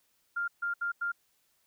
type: tone bursts at uneven times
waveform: sine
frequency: 1399 Hz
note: F6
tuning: 3 cents sharp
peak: -29 dBFS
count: 4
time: 0.36-0.48 / 0.62-0.74 / 0.81-0.92 / 1.01-1.12 s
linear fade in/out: 10 ms
effects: white hiss -72 dBFS RMS until 1.66 s